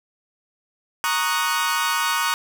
sawtooth chord, D# minor seventh, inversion second, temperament equal, 932.3 / 1108.7 / 1244.5 / 1480 Hz, A#5 / C#6 / D#6 / F#6, 0 / 0 / 0 / 0 cents, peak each -22 dBFS, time 1.04-2.34 s, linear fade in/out 0 ms, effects none

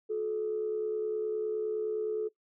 sine tone pair together, 362.1 / 431.8 Hz, F#4 / A4, -37 / -33 cents, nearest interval minor third, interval 304 cents, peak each -37 / -29 dBFS, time 0.09-2.29 s, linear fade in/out 20 ms, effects noise-tail reverb RT60 0.1 s tail -20 dB re dry + tanh soft clip ceiling -23 dBFS

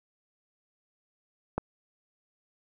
click, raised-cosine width 1 ms, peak -14 dBFS, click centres 1.58 s, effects none

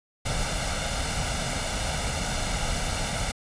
pink noise with comb filter, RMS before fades -28 dBFS, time 0.25-3.32 s, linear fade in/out 10 ms, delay 1.4 ms, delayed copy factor +0.65, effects resampled to 22050 Hz

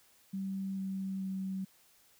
sine tone with pitch steps, 193.2 / 191.98 / 190.76 Hz, G3 / G3 / G3, -25 / -36 / -47 cents, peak -34 dBFS, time 0.33-1.65 s, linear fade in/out 10 ms, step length 440 ms, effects white hiss -65 dBFS RMS until 2.19 s

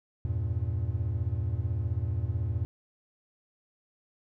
triangle chord, E diminished, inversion none, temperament equal, 82.41 / 98 / 116.54 Hz, E2 / G2 / Bb2, 0 / 0 / 0 cents, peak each -30 dBFS, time 0.25-2.65 s, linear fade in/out 0 ms, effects none

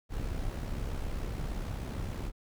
brown noise with amplitude modulation, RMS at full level -33 dBFS, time 0.09-2.32 s, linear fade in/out 50 ms, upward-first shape sine, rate 66.7 Hz, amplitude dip 50%, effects none

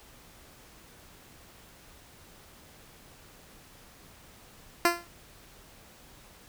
10% pulse tone with exponential decay, 344.6 Hz, F4, 23 cents flat, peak -9 dBFS, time 4.85-5.07 s, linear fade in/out 1 ms, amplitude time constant 47 ms, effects pink hiss -54 dBFS RMS until 6.48 s

